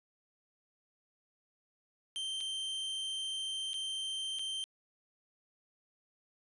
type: tone with dropouts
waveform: 45% pulse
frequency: 3133 Hz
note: G7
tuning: 2 cents flat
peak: -35 dBFS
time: 2.16-4.64 s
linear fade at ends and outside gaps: 0 ms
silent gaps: 2.405-2.409 / 3.733-3.741 / 4.387-4.393 s
effects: resampled to 24000 Hz + 11-bit